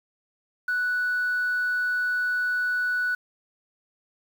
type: tone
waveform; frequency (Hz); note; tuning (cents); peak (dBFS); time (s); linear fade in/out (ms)
sine; 1480; F#6; 0; -21; 0.68-3.15; 5
effects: tanh soft clip ceiling -20 dBFS + 8-bit